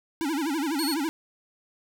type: tone with vibrato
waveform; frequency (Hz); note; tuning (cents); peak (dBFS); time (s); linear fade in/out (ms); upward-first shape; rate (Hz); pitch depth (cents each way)
square; 301.1; D4; +43; -26; 0.21-1.09; 0; sine; 12; 190
type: tone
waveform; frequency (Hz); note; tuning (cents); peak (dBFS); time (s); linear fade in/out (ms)
sawtooth; 4353; C#8; -32; -26; 0.79-0.94; 0
effects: none